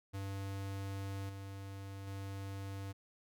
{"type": "tone with level steps", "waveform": "square", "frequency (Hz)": 98, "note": "G2", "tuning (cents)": 0, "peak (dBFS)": [-40, -45, -42], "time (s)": [0.13, 2.93], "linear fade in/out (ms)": 20, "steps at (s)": [1.29, 2.07], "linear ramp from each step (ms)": 5, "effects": []}